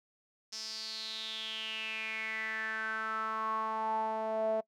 sawtooth tone with band-pass filter sweep, 220 Hz, A3, in tune, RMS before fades -36 dBFS, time 0.52-4.61 s, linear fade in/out 10 ms, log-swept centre 5400 to 620 Hz, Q 7.2, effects noise-tail reverb RT60 0.1 s tail -23 dB re dry

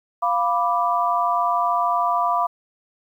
sine chord, B diminished, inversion second, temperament equal, 698.5 / 987.8 / 1174.7 Hz, F5 / B5 / D6, 0 / 0 / 0 cents, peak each -22 dBFS, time 0.22-2.47 s, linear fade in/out 10 ms, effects 9-bit

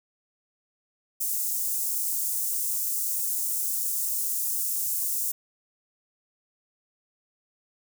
white high-pass noise, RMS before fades -28 dBFS, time 1.2-5.32 s, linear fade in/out 10 ms, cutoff 7000 Hz, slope 24 dB/octave, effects none

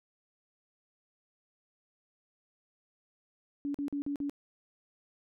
sine tone bursts, 285.1 Hz, C#4, 49 cents sharp, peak -31 dBFS, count 5, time 3.65-4.296 s, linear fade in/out 0 ms, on 94 ms, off 44 ms, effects none

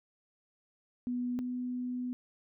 sine tone pair in turn, 246.1 / 248.8 Hz, B3 / B3, -6 / +13 cents, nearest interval unison, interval 19 cents, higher second, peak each -31 / -33 dBFS, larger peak first, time 1.07-1.39 / 1.39-2.13 s, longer second, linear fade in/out 0 ms, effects none

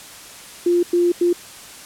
sine tone bursts at uneven times, 349.2 Hz, F4, in tune, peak -13 dBFS, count 3, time 0.66-0.83 / 0.93-1.12 / 1.21-1.33 s, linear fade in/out 5 ms, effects white hiss -39 dBFS RMS until 1.85 s + low-pass 11000 Hz 12 dB/octave

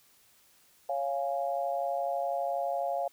sine chord, Db major, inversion none, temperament equal, 554.4 / 698.5 / 830.6 Hz, Db5 / F5 / Ab5, 0 / 0 / 0 cents, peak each -33 / -31 / -37 dBFS, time 0.89-3.08 s, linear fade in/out 5 ms, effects white hiss -63 dBFS RMS until 3.12 s

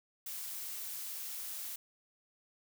blue noise, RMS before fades -42 dBFS, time 0.26-1.76 s, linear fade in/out 5 ms, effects none

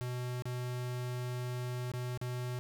square tone with dropouts, 124.2 Hz, B2, 10 cents sharp, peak -36 dBFS, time 0.01-2.59 s, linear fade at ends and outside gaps 0 ms, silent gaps 0.422-0.455 / 1.917-1.937 / 2.175-2.214 s, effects none

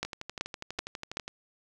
two click trains, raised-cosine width 0.2 ms, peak -20 / -13 dBFS, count 16 / 4, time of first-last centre 0.05-1.28 / 0.03-1.171 s, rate 12.2 / 2.63 Hz, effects none

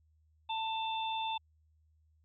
harmonic tone, 889 Hz, A5, 18 cents sharp, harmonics 1 / 3 / 4, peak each -34 / -44 / -40 dBFS, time 0.49-1.38 s, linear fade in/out 10 ms, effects added 78 Hz sine -66 dBFS peak until 2.24 s

